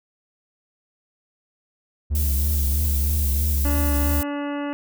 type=tone with vibrato; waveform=triangle; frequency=71.8 Hz; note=D2; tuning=39 cents flat; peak=-17 dBFS; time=2.1-4.22 s; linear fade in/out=20 ms; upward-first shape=triangle; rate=3.1 Hz; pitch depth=94 cents each way
type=noise; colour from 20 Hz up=violet; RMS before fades=-28 dBFS; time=2.15-4.23 s; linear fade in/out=2 ms
type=harmonic tone; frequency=287.9 Hz; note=D4; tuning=34 cents flat; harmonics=1 / 2 / 3 / 4 / 5 / 6 / 7 / 9 / 10; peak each=-26 / -32 / -36 / -38 / -40 / -42 / -43 / -45 / -46 dBFS; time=3.65-4.73 s; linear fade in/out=0 ms
effects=none